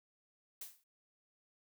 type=noise with exponential decay; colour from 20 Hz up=blue; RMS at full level=-42 dBFS; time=0.61-0.84 s; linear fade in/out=5 ms; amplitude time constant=50 ms; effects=noise-tail reverb RT60 0.1 s tail -24 dB re dry